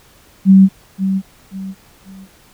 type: tone with echo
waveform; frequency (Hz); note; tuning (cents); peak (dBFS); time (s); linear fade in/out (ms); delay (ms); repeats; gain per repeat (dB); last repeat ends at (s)
sine; 192; G3; -36; -3; 0.45-0.69; 50; 530; 3; -10; 2.28
effects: pink hiss -48 dBFS RMS until 2.53 s